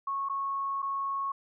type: tone with dropouts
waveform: sine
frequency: 1100 Hz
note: C#6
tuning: 14 cents flat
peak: -29 dBFS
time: 0.07-1.32 s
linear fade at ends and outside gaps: 5 ms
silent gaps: 0.288-0.296 / 0.821-0.826 s
effects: none